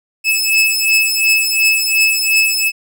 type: beating tone pair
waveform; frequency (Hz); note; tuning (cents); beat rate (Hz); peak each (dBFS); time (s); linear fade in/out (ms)
sawtooth; 2600 / 2602.8; E7 / E7; -24 / -23; 2.8; -11; 0.24-2.72; 50
effects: none